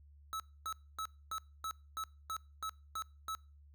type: tone bursts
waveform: square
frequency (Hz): 1300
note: E6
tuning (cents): -24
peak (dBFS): -38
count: 10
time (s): 0.33-3.35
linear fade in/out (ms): 0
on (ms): 68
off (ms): 260
effects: noise-tail reverb RT60 0.4 s tail -25 dB re dry + added 72 Hz sine -57 dBFS peak until 3.74 s